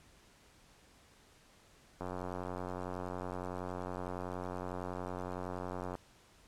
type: click train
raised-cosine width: 1 ms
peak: -26 dBFS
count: 359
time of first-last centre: 2.01-5.953 s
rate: 90.8 Hz
effects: pink hiss -63 dBFS RMS until 6.47 s + low-pass 10000 Hz 12 dB/octave